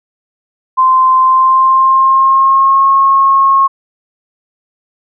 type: tone with pitch glide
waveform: sine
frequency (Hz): 1039 to 1086.9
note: C6 to C#6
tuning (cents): -12 to -34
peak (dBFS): -5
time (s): 0.77-3.68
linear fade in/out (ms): 20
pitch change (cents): +78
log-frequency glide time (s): 1.19-2.87
effects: none